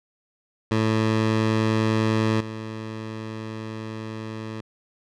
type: tone with level steps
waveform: 15% pulse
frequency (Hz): 110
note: A2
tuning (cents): 0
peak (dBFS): -13 / -25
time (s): 0.71-4.61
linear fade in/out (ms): 5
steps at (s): 2.4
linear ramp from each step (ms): 10
effects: low-pass 5000 Hz 12 dB/octave